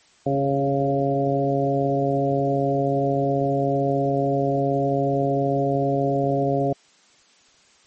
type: harmonic tone with a mistuned harmonic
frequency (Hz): 138.59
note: C#3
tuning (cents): 0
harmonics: 1 / 2 / 3 / 4 / 5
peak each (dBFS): -25 / -25 / -25 / -25 / -25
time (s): 0.26-6.73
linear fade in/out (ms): 5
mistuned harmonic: 3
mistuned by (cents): -16
effects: white hiss -56 dBFS RMS until 7.86 s + MP3 32 kbps